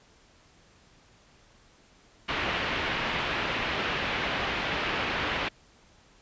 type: low-pass noise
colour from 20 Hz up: white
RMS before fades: -30 dBFS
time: 2.28-5.49 s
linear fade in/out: 10 ms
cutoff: 3000 Hz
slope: 24 dB/octave
effects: pink hiss -59 dBFS RMS until 6.21 s + resampled to 16000 Hz